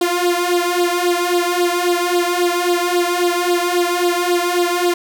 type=tone with flanger; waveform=sawtooth; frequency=351.9 Hz; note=F4; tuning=13 cents sharp; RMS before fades=-17 dBFS; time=0.01-4.94 s; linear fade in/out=5 ms; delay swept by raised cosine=0.23 to 2.03 ms; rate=3.7 Hz; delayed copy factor=+0.8; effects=none